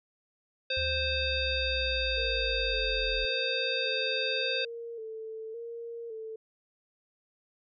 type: harmonic tone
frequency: 523.3 Hz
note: C5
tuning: in tune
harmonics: 1 / 3 / 5 / 7 / 9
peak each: -34 / -37 / -33 / -33 / -37 dBFS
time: 0.7-4.65 s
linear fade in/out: 5 ms
type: linear sweep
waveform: sine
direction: down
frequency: 79.1 to 43.03 Hz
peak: -34 dBFS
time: 0.77-3.25 s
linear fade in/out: 0 ms
type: tone with vibrato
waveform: sine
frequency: 453.7 Hz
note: A#4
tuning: 47 cents flat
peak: -37 dBFS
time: 2.17-6.36 s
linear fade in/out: 5 ms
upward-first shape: square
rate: 0.89 Hz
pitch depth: 45 cents each way
effects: none